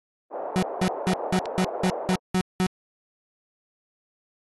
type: band-pass noise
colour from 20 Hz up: pink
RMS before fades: -32 dBFS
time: 0.3-2.18 s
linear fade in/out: 50 ms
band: 470 to 820 Hz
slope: 24 dB/octave
type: tone bursts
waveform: 35% pulse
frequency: 185 Hz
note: F#3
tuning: in tune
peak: -18 dBFS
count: 9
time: 0.56-2.665 s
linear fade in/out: 0 ms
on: 65 ms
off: 190 ms
type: click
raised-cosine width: 0.2 ms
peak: -17 dBFS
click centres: 1.457 s
effects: AAC 32 kbps